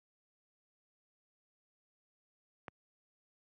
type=click; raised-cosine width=0.5 ms; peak=-27 dBFS; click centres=2.682 s; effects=high-pass 100 Hz 12 dB/octave